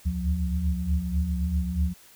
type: tone cluster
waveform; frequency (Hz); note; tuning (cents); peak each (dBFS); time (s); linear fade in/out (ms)
sine; 69.6 / 74.1 / 77.5 / 178.2; C#2 / D2 / D#2 / F3; +8 / +16 / -6 / +35; -29; 0.05-1.94; 20
effects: white hiss -53 dBFS RMS until 2.15 s